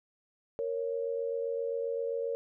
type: tone pair together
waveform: sine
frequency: 465.4 / 553 Hz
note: A#4 / C#5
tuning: -3 / -4 cents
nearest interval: minor third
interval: 299 cents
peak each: -32 / -35 dBFS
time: 0.59-2.35 s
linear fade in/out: 0 ms
effects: none